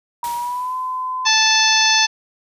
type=tone with pitch glide; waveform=sine; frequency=952 to 1020.3 Hz; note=A#5 to C6; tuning=+36 to -44 cents; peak=-21 dBFS; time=0.23-1.27 s; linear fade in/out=2 ms; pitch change=+120 cents; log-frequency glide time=0.34-0.74 s
type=noise with exponential decay; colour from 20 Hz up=white; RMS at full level=-31 dBFS; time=0.24-1.26 s; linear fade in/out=1 ms; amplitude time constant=220 ms
type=harmonic tone; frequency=877 Hz; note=A5; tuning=6 cents flat; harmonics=1 / 2 / 3 / 4 / 5 / 6 / 7; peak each=-20 / -20 / -20 / -20 / -20 / -20 / -20 dBFS; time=1.25-2.07 s; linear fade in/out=20 ms
effects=resampled to 32000 Hz